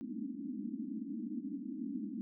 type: band-pass noise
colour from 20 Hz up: pink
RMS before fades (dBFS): -41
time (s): 0.01-2.21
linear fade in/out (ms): 0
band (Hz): 200 to 310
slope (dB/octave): 96
effects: none